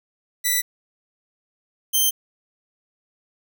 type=tone pair in turn; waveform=5% pulse; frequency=1975.5 / 3127 Hz; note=B6 / G7; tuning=0 / -5 cents; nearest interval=minor sixth; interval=795 cents; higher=second; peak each=-8 dBFS; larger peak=neither; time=0.44-0.62 / 1.93-2.11 s; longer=neither; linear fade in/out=20 ms; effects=none